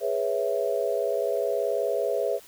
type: chord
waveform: sine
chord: C# minor seventh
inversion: second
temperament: equal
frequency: 415.3 / 493.9 / 554.4 / 659.3 Hz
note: G#4 / B4 / C#5 / E5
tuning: 0 / 0 / 0 / 0 cents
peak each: -29 dBFS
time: 0-2.4 s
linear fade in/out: 50 ms
effects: white hiss -51 dBFS RMS until 2.47 s